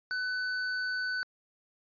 square tone, 1500 Hz, F#6, 23 cents sharp, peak -31 dBFS, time 0.11-1.23 s, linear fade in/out 0 ms, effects resampled to 11025 Hz

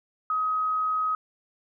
sine tone, 1264 Hz, D#6, 27 cents sharp, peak -23 dBFS, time 0.3-1.15 s, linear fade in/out 2 ms, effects none

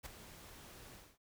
pink noise with ADSR envelope, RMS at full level -44 dBFS, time 0.03-1.18 s, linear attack 30 ms, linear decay 7 ms, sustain -11 dB, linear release 240 ms, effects none

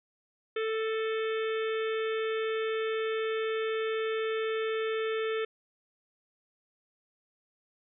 harmonic tone with a mistuned harmonic, 442 Hz, A4, 8 cents sharp, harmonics 1 / 3 / 4 / 5 / 6 / 7 / 8, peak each -29 / -39 / -41 / -43 / -45 / -46 / -47 dBFS, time 0.56-5.45 s, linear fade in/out 5 ms, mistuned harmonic 6, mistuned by -40 cents, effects none

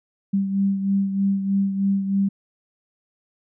sine beating tone pair, 196 / 199.2 Hz, G3 / G3, 0 / +28 cents, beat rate 3.2 Hz, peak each -19 / -27 dBFS, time 0.33-2.29 s, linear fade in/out 10 ms, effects none

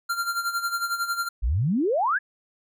square tone with tremolo, 1385 Hz, F6, 15 cents flat, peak -23 dBFS, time 0.09-1.29 s, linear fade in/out 10 ms, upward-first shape sine, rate 11 Hz, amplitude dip 70%
sine exponential sweep, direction up, 48.5 to 1760 Hz, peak -20 dBFS, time 1.42-2.19 s, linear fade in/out 20 ms
effects none

